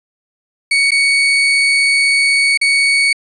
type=tone with dropouts; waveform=35% pulse; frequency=2232 Hz; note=C#7; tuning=11 cents sharp; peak=-8 dBFS; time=0.71-3.13 s; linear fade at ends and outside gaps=5 ms; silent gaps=0.908-0.917 / 2.575-2.613 s; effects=resampled to 22050 Hz + 8-bit